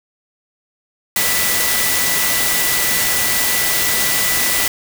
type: tone in noise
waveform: sine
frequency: 1975.5 Hz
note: B6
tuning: in tune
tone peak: -23 dBFS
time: 1.16-4.68 s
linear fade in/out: 2 ms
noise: white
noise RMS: -17 dBFS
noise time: 1.16-4.68 s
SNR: -9 dB
effects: none